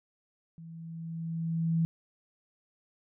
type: tone with level ramp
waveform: sine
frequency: 164.5 Hz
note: E3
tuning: 3 cents flat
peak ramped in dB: -44 to -23 dBFS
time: 0.58-1.85 s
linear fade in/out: 0 ms
effects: none

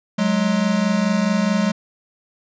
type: tone pair together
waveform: square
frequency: 185.5 / 210.2 Hz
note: F#3 / G#3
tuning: +5 / +21 cents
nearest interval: major second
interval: 216 cents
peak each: -21 / -19 dBFS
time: 0.18-1.72 s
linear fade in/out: 10 ms
effects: resampled to 16000 Hz

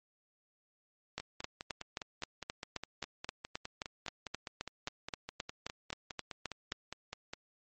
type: two click trains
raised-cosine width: 0.2 ms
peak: -19 / -23 dBFS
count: 22 / 31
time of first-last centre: 1.18-6.721 / 1.2-7.335 s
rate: 3.79 / 4.89 Hz
effects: MP3 32 kbps

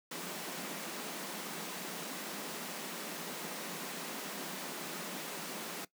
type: high-pass noise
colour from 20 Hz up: pink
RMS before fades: -42 dBFS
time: 0.11-5.85 s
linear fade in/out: 5 ms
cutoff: 160 Hz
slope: 96 dB/octave
effects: noise-tail reverb RT60 0.1 s tail -18 dB re dry

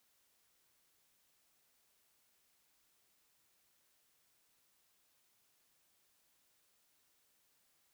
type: silence
effects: white hiss -75 dBFS RMS until 7.93 s

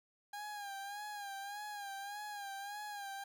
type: tone with vibrato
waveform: 30% pulse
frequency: 812 Hz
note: G#5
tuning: 39 cents flat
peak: -40 dBFS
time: 0.33-3.24 s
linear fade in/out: 5 ms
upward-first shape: sine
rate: 1.7 Hz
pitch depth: 60 cents each way
effects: none

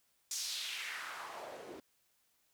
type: noise with band-pass filter sweep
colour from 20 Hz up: white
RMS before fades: -43 dBFS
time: 0.31-1.8 s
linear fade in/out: 2 ms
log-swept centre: 6500 to 330 Hz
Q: 2.3
effects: white hiss -75 dBFS RMS until 2.53 s

